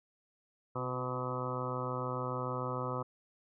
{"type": "harmonic tone with a mistuned harmonic", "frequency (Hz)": 126.7, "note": "B2", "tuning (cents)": 45, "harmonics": [1, 2, 3, 4, 5, 6, 7, 8, 9, 10], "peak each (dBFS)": [-39, -44, -44, -40, -47, -49, -47, -43, -43, -42], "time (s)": [0.75, 3.03], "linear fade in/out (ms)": 10, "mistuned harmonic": 3, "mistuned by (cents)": -27, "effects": []}